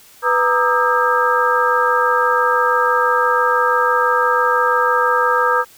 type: tone cluster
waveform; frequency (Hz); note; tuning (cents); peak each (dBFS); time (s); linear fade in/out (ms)
sine; 495.6 / 934 / 1209 / 1295 / 1607; B4 / A#5 / D6 / E6 / G6; +6 / +3 / +50 / -31 / +43; -19; 0.22-5.65; 50
effects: white hiss -46 dBFS RMS until 5.77 s